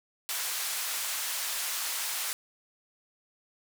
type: band-pass noise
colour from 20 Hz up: white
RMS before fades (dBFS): -33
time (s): 0.29-2.33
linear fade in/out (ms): 0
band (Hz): 860 to 14000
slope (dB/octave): 12
effects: none